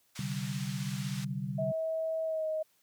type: band-pass noise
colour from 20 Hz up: white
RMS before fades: -46 dBFS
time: 0.15-1.25 s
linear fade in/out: 10 ms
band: 1100 to 6200 Hz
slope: 12 dB/octave
type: chord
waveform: sine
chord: C suspended second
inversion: none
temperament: equal with one note detuned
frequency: 130.81 / 146.83 / 192.3 Hz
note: C3 / D3 / G3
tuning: 0 / 0 / -33 cents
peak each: -37 dBFS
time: 0.19-1.72 s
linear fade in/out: 2 ms
type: tone with pitch glide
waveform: sine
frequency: 644 to 627.8 Hz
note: E5 to D#5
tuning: -41 to +15 cents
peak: -30 dBFS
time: 1.58-2.63 s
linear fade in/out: 10 ms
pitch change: -44 cents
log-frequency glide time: 2.24-2.47 s
effects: white hiss -70 dBFS RMS until 2.82 s + high-pass 60 Hz 12 dB/octave